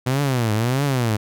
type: tone with vibrato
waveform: sawtooth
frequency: 123.47 Hz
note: B2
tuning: in tune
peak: -14 dBFS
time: 0.06-1.17 s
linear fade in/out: 10 ms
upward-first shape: triangle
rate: 1.6 Hz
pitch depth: 290 cents each way
effects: none